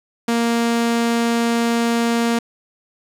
sawtooth tone, 233.3 Hz, A#3, 2 cents sharp, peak -12 dBFS, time 0.28-2.39 s, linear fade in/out 5 ms, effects low-pass 10000 Hz 12 dB/octave + 7-bit

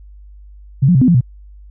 sine tone with pitch steps, 135.1 / 178 / 131.6 / 254.5 / 172.9 / 123.9 Hz, C#3 / F3 / C3 / C4 / F3 / B2, -44 / +33 / +10 / -48 / -17 / +6 cents, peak -7 dBFS, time 0.82-1.21 s, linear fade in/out 10 ms, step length 65 ms, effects added 50 Hz sine -36 dBFS peak until 1.7 s

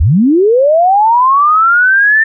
sine linear sweep, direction up, 58.27 to 1800 Hz, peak -5 dBFS, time 0-2.24 s, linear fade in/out 10 ms, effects none

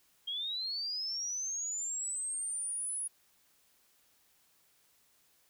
sine linear sweep, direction up, 3200 to 10440 Hz, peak -34 dBFS, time 0.27-3.08 s, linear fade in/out 10 ms, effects white hiss -69 dBFS RMS until 5.49 s

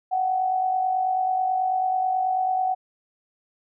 sine tone with amplitude modulation, 748 Hz, F#5, 19 cents sharp, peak -18 dBFS, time 0.11-2.75 s, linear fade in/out 20 ms, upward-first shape sine, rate 49.2 Hz, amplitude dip 50%, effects none

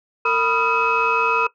sine tone cluster, 457.4 / 984 / 1247 / 1373 / 2558 Hz, A#4 / B5 / D#6 / F6 / D#7, -33 / -7 / +3 / -30 / +47 cents, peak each -22 dBFS, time 0.25-1.47 s, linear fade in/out 5 ms, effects noise-tail reverb RT60 0.1 s tail -17 dB re dry + tanh soft clip ceiling -8 dBFS

